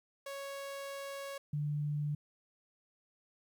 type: tone pair in turn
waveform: sawtooth / sine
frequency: 554.4 / 147.69 Hz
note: C#5 / D3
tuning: 0 / +10 cents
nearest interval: octave + major seventh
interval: 2290 cents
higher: first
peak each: -37 / -32 dBFS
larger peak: second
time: 0.26-1.38 / 1.53-2.15 s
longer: first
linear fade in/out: 5 ms
effects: 12-bit